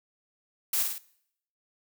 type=noise with echo; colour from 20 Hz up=blue; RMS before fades=-27 dBFS; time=0.73-0.83 s; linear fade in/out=5 ms; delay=51 ms; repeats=3; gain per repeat=-4 dB; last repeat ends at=0.983 s; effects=noise-tail reverb RT60 0.7 s tail -21 dB re dry